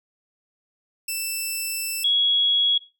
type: tone pair in turn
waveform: 10% pulse / sine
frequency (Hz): 2658 / 3334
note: E7 / G#7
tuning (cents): +14 / +6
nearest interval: major third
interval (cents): 392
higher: second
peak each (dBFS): -17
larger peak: neither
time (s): 1.08-2.04 / 2.04-2.78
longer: first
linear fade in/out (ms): 5
effects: noise-tail reverb RT60 0.3 s tail -18 dB re dry